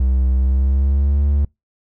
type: tone with pitch glide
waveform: triangle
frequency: 64.5 to 71.57 Hz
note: C2 to D2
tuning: -24 to -44 cents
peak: -11 dBFS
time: 0-1.45 s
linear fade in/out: 5 ms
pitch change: +180 cents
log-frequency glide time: 0.36-1.23 s
effects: noise-tail reverb RT60 0.2 s tail -26 dB re dry

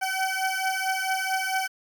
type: beating tone pair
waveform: 20% pulse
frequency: 759 / 763.5 Hz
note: F#5 / G5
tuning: +44 / -46 cents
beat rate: 4.5 Hz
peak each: -23 dBFS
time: 0.01-1.68 s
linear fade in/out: 20 ms
effects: 9-bit

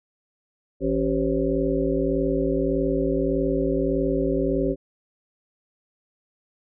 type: harmonic tone with a mistuned harmonic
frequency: 55 Hz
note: A1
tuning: in tune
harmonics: 1 / 3 / 5 / 7 / 9 / 10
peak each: -29 / -30 / -25 / -25 / -29 / -29 dBFS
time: 0.8-4.76 s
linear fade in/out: 50 ms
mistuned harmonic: 9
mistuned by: +46 cents
effects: none

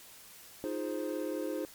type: chord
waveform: triangle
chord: F minor seventh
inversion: third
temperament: equal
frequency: 311.1 / 349.2 / 415.3 / 523.3 Hz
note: Eb4 / F4 / Ab4 / C5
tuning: 0 / 0 / 0 / 0 cents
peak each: -35 / -38 / -38 / -36 dBFS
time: 0.64-1.65 s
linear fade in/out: 0 ms
effects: white hiss -53 dBFS RMS until 1.74 s + MP3 96 kbps

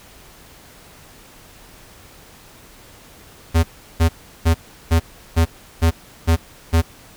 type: tone bursts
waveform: square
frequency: 82.41 Hz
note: E2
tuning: in tune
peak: -12 dBFS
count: 8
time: 3.54-6.82 s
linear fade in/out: 20 ms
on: 95 ms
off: 360 ms
effects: pink hiss -45 dBFS RMS until 7.16 s

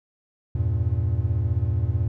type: chord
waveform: triangle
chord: E diminished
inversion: none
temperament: equal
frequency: 82.41 / 98 / 116.54 Hz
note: E2 / G2 / Bb2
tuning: 0 / 0 / 0 cents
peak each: -23 dBFS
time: 0.55-2.08 s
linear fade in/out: 5 ms
effects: none

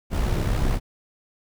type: noise with amplitude modulation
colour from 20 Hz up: brown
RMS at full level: -20 dBFS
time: 0.1-0.8 s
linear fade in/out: 50 ms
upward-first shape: sine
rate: 67.4 Hz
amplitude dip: 50%
effects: none

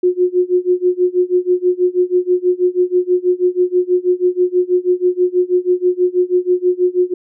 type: tone with tremolo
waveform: sine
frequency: 361.1 Hz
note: F#4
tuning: 42 cents flat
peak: -8 dBFS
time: 0.03-7.14 s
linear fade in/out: 5 ms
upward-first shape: sine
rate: 6.2 Hz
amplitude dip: 95%
effects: none

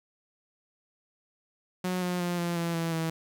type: tone with pitch steps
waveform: sawtooth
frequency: 182.4 / 178.96 / 175.58 / 172.26 / 169.01 / 165.82 / 162.69 Hz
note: F#3 / F3 / F3 / F3 / E3 / E3 / E3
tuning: -24 / +43 / +10 / -23 / +44 / +11 / -22 cents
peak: -24 dBFS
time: 1.84-3.1 s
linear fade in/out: 5 ms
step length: 180 ms
effects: 11-bit

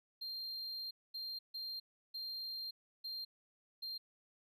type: tone bursts at uneven times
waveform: triangle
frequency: 4186 Hz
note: C8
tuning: in tune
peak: -40 dBFS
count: 6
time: 0.21-0.91 / 1.14-1.39 / 1.54-1.8 / 2.14-2.71 / 3.04-3.25 / 3.82-3.98 s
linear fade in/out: 10 ms
effects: none

